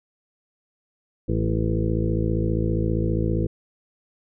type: harmonic tone with a mistuned harmonic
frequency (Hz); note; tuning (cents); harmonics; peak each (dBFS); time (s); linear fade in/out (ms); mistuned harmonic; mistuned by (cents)
55; A1; 0; 1 / 2 / 3 / 4 / 6 / 7 / 8 / 9; -26 / -25 / -28 / -30 / -28 / -33 / -33 / -33; 1.28-3.47; 10; 4; +24
effects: none